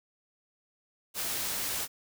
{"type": "noise", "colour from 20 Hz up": "white", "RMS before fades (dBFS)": -33, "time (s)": [1.14, 1.88], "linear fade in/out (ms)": 50, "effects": []}